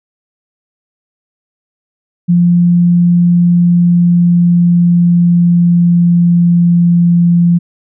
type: tone with pitch glide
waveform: sine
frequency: 174.2 to 172.4 Hz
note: F3 to F3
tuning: -4 to -22 cents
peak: -5 dBFS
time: 2.28-7.59 s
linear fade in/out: 20 ms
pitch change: -18 cents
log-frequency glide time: 3.57-7.23 s
effects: none